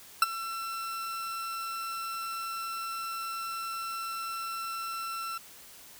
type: tone with ADSR envelope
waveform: 40% pulse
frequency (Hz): 1345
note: E6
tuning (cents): +34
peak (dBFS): -15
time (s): 0.22-5.38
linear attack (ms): 3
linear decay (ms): 23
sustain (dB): -18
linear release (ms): 6
effects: white hiss -51 dBFS RMS until 5.99 s